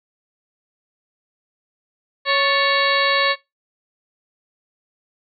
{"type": "harmonic tone with a mistuned harmonic", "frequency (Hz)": 554.4, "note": "C#5", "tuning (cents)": 0, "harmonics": [1, 2, 3, 4, 5, 6, 7, 8], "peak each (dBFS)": [-22, -21, -21, -23, -27, -29, -24, -25], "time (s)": [2.25, 3.36], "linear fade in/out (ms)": 50, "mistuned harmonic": 3, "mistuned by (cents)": 86, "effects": ["noise-tail reverb RT60 0.2 s tail -20 dB re dry"]}